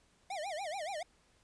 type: tone with vibrato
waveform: square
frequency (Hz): 696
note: F5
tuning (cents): -6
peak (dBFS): -38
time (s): 0.3-1.03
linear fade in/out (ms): 5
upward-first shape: sine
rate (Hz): 7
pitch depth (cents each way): 270
effects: pink hiss -69 dBFS RMS until 1.43 s + resampled to 22050 Hz